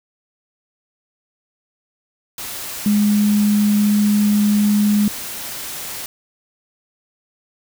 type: tone in noise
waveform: sine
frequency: 207.7 Hz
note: G#3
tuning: in tune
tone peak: -12 dBFS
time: 2.86-5.08 s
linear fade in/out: 2 ms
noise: white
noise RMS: -29 dBFS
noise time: 2.38-6.06 s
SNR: +14 dB
effects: none